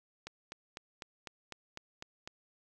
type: click train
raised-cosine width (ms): 0.2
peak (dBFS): -25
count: 9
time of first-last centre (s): 0.27-2.275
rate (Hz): 3.99
effects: none